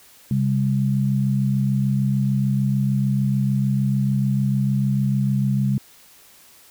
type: tone pair together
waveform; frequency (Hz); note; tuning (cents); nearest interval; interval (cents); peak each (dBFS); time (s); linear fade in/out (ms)
sine; 133.9 / 200.6; C3 / G3; +40 / +40; perfect fifth; 700; -19 / -21; 0.31-5.78; 2
effects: white hiss -50 dBFS RMS until 6.7 s